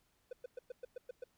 triangle tone bursts, 499.7 Hz, B4, 20 cents sharp, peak -39 dBFS, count 8, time 0.31-1.24 s, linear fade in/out 5 ms, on 20 ms, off 110 ms, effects pink hiss -75 dBFS RMS until 1.37 s

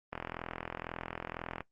click train, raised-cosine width 0.5 ms, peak -22 dBFS, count 63, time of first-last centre 0.13-1.606 s, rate 42 Hz, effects noise-tail reverb RT60 0.1 s tail -18 dB re dry + Opus 32 kbps

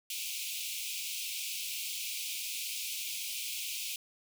pink high-pass noise, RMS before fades -38 dBFS, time 0.1-3.96 s, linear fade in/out 2 ms, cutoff 2300 Hz, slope 96 dB/octave, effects none

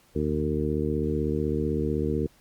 harmonic tone with a mistuned harmonic, 75.9 Hz, D#2, 42 cents flat, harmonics 1 / 2 / 3 / 4 / 5 / 6, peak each -31 / -31 / -31 / -31 / -31 / -31 dBFS, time 0.15-2.27 s, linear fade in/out 10 ms, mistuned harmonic 1, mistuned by +36 cents, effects pink hiss -60 dBFS RMS until 2.4 s + Opus 48 kbps

